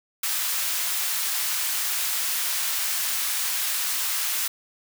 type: high-pass noise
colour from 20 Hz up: white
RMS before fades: -26 dBFS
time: 0.23-4.48 s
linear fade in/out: 5 ms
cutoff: 1100 Hz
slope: 12 dB/octave
effects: none